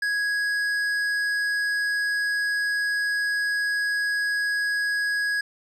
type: tone with tanh clipping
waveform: triangle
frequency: 1661.2 Hz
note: G#6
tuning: in tune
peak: -24 dBFS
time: 0.02-5.41 s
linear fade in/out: 5 ms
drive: 14 dB
effects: none